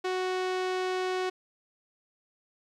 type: tone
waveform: sawtooth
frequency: 370 Hz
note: F#4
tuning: in tune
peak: -24 dBFS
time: 0.04-1.3 s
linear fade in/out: 10 ms
effects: low-pass 5000 Hz 12 dB/octave + 11-bit